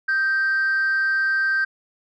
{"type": "tone with frequency modulation", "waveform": "sine", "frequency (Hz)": 1568, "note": "G6", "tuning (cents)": 0, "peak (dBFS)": -16, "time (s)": [0.08, 1.65], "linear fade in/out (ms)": 10, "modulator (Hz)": 303, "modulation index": 0.22, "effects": ["tanh soft clip ceiling -16 dBFS"]}